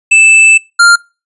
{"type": "tone pair in turn", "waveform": "square", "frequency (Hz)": [2637, 1396.9], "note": ["E7", "F6"], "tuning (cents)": [0, 0], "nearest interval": "major seventh", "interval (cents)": 1100, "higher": "first", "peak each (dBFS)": -3, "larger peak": "neither", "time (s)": [[0.11, 0.58], [0.79, 0.96]], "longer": "first", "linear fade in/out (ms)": 10, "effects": ["noise-tail reverb RT60 0.3 s tail -25 dB re dry", "resampled to 24000 Hz"]}